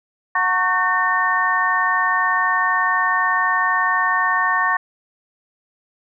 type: tone cluster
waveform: sine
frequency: 732 / 912 / 1108 / 1519 / 1818 Hz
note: F#5 / A#5 / C#6 / F#6 / A#6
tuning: -19 / -38 / -1 / +45 / -44 cents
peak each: -26 / -26 / -19 / -28 / -19 dBFS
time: 0.35-4.77 s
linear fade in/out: 5 ms
effects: none